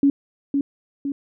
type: tone with echo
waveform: sine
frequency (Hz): 280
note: C#4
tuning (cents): +18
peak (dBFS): -12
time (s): 0.03-0.1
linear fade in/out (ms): 2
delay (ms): 510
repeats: 2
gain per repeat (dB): -5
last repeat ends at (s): 1.12
effects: none